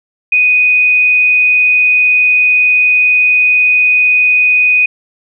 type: tone with frequency modulation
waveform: sine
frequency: 2489 Hz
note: D#7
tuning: in tune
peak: -6 dBFS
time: 0.32-4.86 s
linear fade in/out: 5 ms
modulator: 40.5 Hz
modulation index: 0.33
effects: none